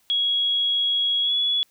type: tone with pitch glide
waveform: sine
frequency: 3322 to 3392 Hz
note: G#7 to G#7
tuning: 0 to +36 cents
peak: -19 dBFS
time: 0.1-1.63 s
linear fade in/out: 0 ms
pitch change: +36 cents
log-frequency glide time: 1.22-1.33 s
effects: white hiss -63 dBFS RMS until 1.7 s